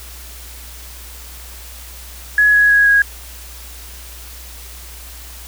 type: tone with pitch steps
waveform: sine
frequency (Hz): 1684 / 1671.4 / 1658.9 / 1646.5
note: G#6 / G#6 / G#6 / G#6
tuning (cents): +24 / +11 / -2 / -15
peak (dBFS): -8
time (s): 2.38-3.02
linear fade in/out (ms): 2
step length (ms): 160
effects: added 60 Hz sine -35 dBFS peak until 5.47 s + white hiss -37 dBFS RMS until 5.47 s